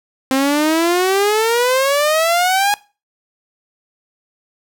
sawtooth exponential sweep, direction up, 261.6 to 832 Hz, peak -9 dBFS, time 0.31-2.74 s, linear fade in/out 0 ms, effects noise-tail reverb RT60 0.3 s tail -20 dB re dry

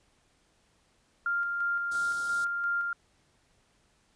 sine tone with tremolo, 1396.9 Hz, F6, in tune, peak -26 dBFS, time 1.26-2.93 s, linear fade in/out 2 ms, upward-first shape square, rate 2.9 Hz, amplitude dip 30%
white band-stop noise, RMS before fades -43 dBFS, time 1.91-2.45 s, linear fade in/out 10 ms, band 930 to 3500 Hz, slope 48 dB/octave
effects pink hiss -68 dBFS RMS until 4.15 s + resampled to 22050 Hz

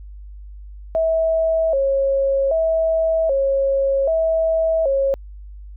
sine tone with vibrato, 595 Hz, D5, 22 cents sharp, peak -15 dBFS, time 0.95-5.14 s, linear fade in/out 0 ms, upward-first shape square, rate 0.64 Hz, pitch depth 150 cents each way, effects added 50 Hz sine -34 dBFS peak until 5.76 s

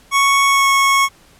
25% pulse tone with pitch glide, 1108.7 to 1099.1 Hz, C#6 to C#6, 0 to -15 cents, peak -7 dBFS, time 0.11-1.09 s, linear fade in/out 50 ms, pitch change -15 cents, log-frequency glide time 0.47-0.68 s, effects pink hiss -49 dBFS RMS until 1.39 s + low-pass 12000 Hz 12 dB/octave

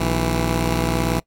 10% pulse tone pair together, 60.8 / 164.44 Hz, B1 / E3, -26 / -4 cents, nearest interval octave + perfect fourth, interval 1722 cents, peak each -12 / -14 dBFS, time 0-1.2 s, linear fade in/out 5 ms, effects noise-tail reverb RT60 0.1 s tail -24 dB re dry + AAC 64 kbps

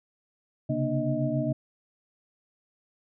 sine tone cluster, 131.6 / 138.9 / 237.6 / 298.9 / 628 Hz, C3 / C#3 / A#3 / D4 / D#5, +10 / +4 / +33 / +31 / +16 cents, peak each -31 dBFS, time 0.69-1.53 s, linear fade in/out 10 ms, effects none

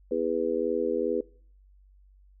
harmonic tone, 82.41 Hz, E2, in tune, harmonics 3 / 4 / 5 / 6, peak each -34 / -32 / -29 / -28 dBFS, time 0.11-1.21 s, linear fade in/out 5 ms, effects noise-tail reverb RT60 0.5 s tail -23 dB re dry + added 48 Hz sine -54 dBFS peak until 2.4 s

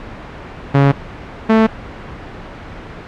sawtooth tone pair in turn, 139.4 / 221.3 Hz, C#3 / A3, +10 / +10 cents, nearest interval minor sixth, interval 800 cents, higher second, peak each -4 dBFS, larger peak neither, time 0.74-0.92 / 1.49-1.67 s, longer neither, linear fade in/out 10 ms, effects pink hiss -31 dBFS RMS until 3.07 s + low-pass 2000 Hz 12 dB/octave

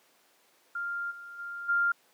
sine tone with level steps, 1396.9 Hz, F6, in tune, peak -31 / -42 / -36 / -23 dBFS, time 0.75-1.92 s, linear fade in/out 5 ms, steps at 1.1 / 1.38 / 1.68 s, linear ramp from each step 20 ms, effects pink hiss -64 dBFS RMS until 2.13 s + high-pass 400 Hz 12 dB/octave

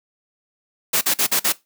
white noise bursts, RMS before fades -18 dBFS, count 5, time 0.93-1.525 s, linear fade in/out 10 ms, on 83 ms, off 45 ms, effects noise-tail reverb RT60 0.2 s tail -19 dB re dry + high-pass 150 Hz 12 dB/octave

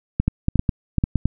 clicks, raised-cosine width 5 ms, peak -5 dBFS, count 10, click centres 0.2 / 0.28 / 0.484 / 0.557 / 0.594 / 0.692 / 0.983 / 1.039 / 1.157 / 1.256 s, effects none

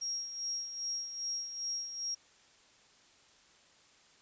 sine tone with tremolo, 5600 Hz, F8, 4 cents sharp, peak -33 dBFS, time 0.01-2.15 s, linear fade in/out 10 ms, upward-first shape sine, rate 2.5 Hz, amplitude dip 60%, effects white hiss -63 dBFS RMS until 4.21 s + resampled to 16000 Hz

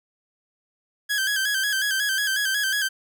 sawtooth tone with vibrato, 1612 Hz, G6, 48 cents sharp, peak -18 dBFS, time 1.09-2.89 s, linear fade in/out 20 ms, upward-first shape square, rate 5.5 Hz, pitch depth 60 cents each way, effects none

